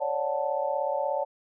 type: chord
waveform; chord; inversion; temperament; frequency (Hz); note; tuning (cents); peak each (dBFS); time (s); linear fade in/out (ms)
sine; D major seventh; third; just; 550.6 / 587.3 / 734.2 / 881; C#5 / D5 / F#5 / A5; -12 / 0 / -14 / +2; -30 / -30 / -34 / -31; 0-1.25; 20
effects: none